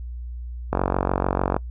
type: click train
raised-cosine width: 1 ms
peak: -6 dBFS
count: 40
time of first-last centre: 0.73-1.565 s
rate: 46.7 Hz
effects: noise-tail reverb RT60 0.1 s tail -24 dB re dry + added 60 Hz sine -30 dBFS peak until 1.7 s